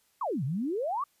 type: exponential two-way sweep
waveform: sine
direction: down then up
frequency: 1204 to 122.4 to 1204 Hz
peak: -28 dBFS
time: 0.21-1.04 s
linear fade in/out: 5 ms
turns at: 0.44 s
effects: white hiss -69 dBFS RMS until 1.2 s + resampled to 32000 Hz